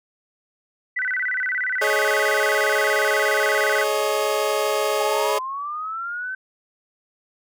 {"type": "tone with vibrato", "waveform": "sine", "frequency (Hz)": 1734, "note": "A6", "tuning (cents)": -26, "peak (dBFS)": -21, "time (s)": [0.96, 3.84], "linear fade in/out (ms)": 10, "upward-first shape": "square", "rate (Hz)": 17, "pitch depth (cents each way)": 230}
{"type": "chord", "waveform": "30% pulse", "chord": "Ab suspended fourth", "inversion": "none", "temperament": "equal with one note detuned", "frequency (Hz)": [423.3, 554.4, 622.3], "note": ["Ab4", "Db5", "Eb5"], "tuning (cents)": [33, 0, 0], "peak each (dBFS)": [-21, -22, -22], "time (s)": [1.81, 5.39], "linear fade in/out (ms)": 10}
{"type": "linear sweep", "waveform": "sine", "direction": "up", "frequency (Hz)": [810, 1542], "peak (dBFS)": -26, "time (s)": [5, 6.35], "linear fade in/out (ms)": 5}
{"effects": []}